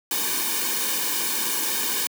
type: noise with comb filter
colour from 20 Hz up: white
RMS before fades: -25 dBFS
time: 0.11-2.07 s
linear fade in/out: 2 ms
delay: 1.5 ms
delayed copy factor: -0.9
effects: high-pass 200 Hz 12 dB/octave